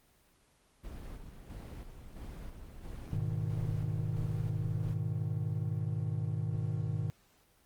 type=noise with tremolo; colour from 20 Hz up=brown; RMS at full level=-43 dBFS; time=0.83-4.95 s; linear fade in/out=20 ms; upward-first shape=square; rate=1.5 Hz; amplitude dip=45%
type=chord; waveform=triangle; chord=G# minor; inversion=none; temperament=equal; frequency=103.83 / 123.47 / 155.56 Hz; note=G#2 / B2 / D#3; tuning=0 / 0 / 0 cents; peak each=-33 / -35 / -34 dBFS; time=3.13-7.1 s; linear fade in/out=0 ms
effects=pink hiss -67 dBFS RMS until 7.65 s + Opus 24 kbps